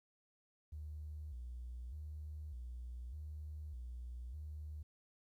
triangle tone with vibrato, 68 Hz, C#2, 33 cents flat, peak -40 dBFS, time 0.72-4.83 s, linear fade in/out 10 ms, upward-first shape square, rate 0.83 Hz, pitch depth 190 cents each way, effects tanh soft clip ceiling -42 dBFS + 13-bit

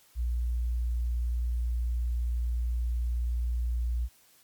sine tone, 59.5 Hz, A#1, 36 cents sharp, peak -26 dBFS, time 0.15-4.09 s, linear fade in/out 50 ms, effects white hiss -61 dBFS RMS until 4.43 s + MP3 96 kbps

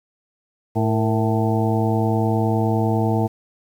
harmonic tone with a mistuned harmonic, 110 Hz, A2, in tune, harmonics 1 / 2 / 3 / 4 / 6 / 7 / 8, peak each -20 / -23 / -25 / -26 / -28 / -28 / -29 dBFS, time 0.75-3.28 s, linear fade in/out 20 ms, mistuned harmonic 4, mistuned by +76 cents, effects 8-bit

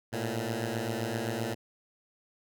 10% pulse beating tone pair, 109.7 / 117.4 Hz, A2 / A#2, -5 / +13 cents, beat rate 7.7 Hz, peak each -26 / -25 dBFS, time 0.12-1.55 s, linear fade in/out 20 ms, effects none

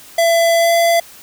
square tone with pitch glide, 671 to 677.2 Hz, E5 to E5, +31 to +46 cents, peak -11 dBFS, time 0.18-1 s, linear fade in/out 5 ms, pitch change +15 cents, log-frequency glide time 0.56-0.73 s, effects white hiss -40 dBFS RMS until 1.22 s

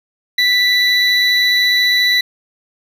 triangle tone pair together, 1975.5 / 3955 Hz, B6 / B7, 0 / +2 cents, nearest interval octave, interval 1202 cents, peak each -12 dBFS, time 0.38-2.21 s, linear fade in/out 5 ms, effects none

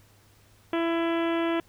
harmonic tone, 333.7 Hz, E4, 21 cents sharp, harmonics 1 / 2 / 3 / 4 / 5 / 6 / 7 / 8 / 9 / 10, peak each -25 / -31 / -35 / -37 / -39 / -41 / -42 / -43 / -44 / -45 dBFS, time 0.73-1.6 s, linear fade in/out 2 ms, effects added 102 Hz sine -60 dBFS peak until 1.68 s + pink hiss -60 dBFS RMS until 1.68 s

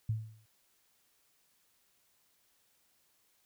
sine tone with exponential decay, 110 Hz, A2, in tune, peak -27 dBFS, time 0.09-0.46 s, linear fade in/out 5 ms, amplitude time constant 80 ms, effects white hiss -72 dBFS RMS until 3.45 s

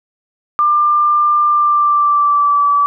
sine tone with pitch glide, 1193 to 1151.7 Hz, D6 to D6, +27 to -34 cents, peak -9 dBFS, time 0.59-2.86 s, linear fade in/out 0 ms, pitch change -61 cents, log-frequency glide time 1.45-2.69 s, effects none

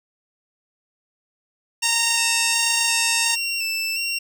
harmonic tone, 925 Hz, A#5, 14 cents flat, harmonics 1 / 2 / 3 / 4 / 5 / 6 / 7 / 8 / 9 / 10, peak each -29 / -29 / -29 / -29 / -29 / -29 / -29 / -29 / -29 / -29 dBFS, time 1.82-3.36 s, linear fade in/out 20 ms
25% pulse tone with vibrato, 2700 Hz, E7, 41 cents sharp, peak -19 dBFS, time 1.82-4.19 s, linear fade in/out 10 ms, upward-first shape square, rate 1.4 Hz, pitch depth 30 cents each way
effects none

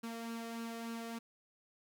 sawtooth tone with flanger, 230 Hz, A#3, 23 cents flat, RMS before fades -43 dBFS, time 0.03-1.19 s, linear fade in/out 10 ms, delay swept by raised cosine 0.71 to 1.64 ms, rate 3.4 Hz, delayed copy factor +0.5, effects none

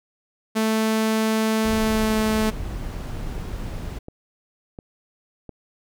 sawtooth tone with pitch glide, 220 to 217.5 Hz, A3 to A3, 0 to -20 cents, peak -15 dBFS, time 0.55-2.51 s, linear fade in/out 20 ms, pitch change -20 cents, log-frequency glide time 1.72-2.21 s
brown noise, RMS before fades -30 dBFS, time 1.64-3.99 s, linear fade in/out 10 ms
click train, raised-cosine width 2 ms, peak -23 dBFS, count 4, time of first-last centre 3.38-5.493 s, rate 1.42 Hz
effects none

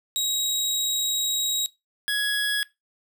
25% pulse tone pair in turn, 3817 / 1672 Hz, A#7 / G#6, +40 / +11 cents, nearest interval octave + major second, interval 1429 cents, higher first, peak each -19 dBFS, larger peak neither, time 0.16-1.66 / 2.08-2.63 s, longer first, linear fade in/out 0 ms, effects noise-tail reverb RT60 0.2 s tail -20 dB re dry

